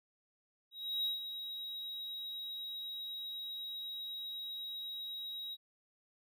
triangle tone with ADSR envelope, 3823 Hz, A#7, 43 cents sharp, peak -30 dBFS, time 0.71-5.57 s, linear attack 340 ms, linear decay 140 ms, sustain -9 dB, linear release 40 ms, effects none

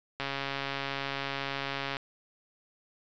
click train, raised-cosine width 0.3 ms, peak -17 dBFS, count 245, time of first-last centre 0.2-1.968 s, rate 138 Hz, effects resampled to 16000 Hz

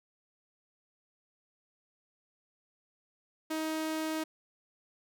sawtooth tone, 315.4 Hz, D#4, 24 cents sharp, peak -28 dBFS, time 3.5-4.24 s, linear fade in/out 10 ms, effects none

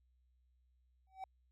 triangle tone with exponential growth, 763 Hz, G5, 47 cents flat, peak -37 dBFS, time 1.07-1.24 s, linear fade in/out 2 ms, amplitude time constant 35 ms, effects added 62 Hz sine -70 dBFS peak until 1.51 s

